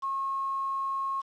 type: tone with quantisation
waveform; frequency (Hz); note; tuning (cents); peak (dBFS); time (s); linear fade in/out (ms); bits
sine; 1085; C#6; -37; -28; 0.02-1.22; 20; 8
effects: low-pass 5000 Hz 12 dB/octave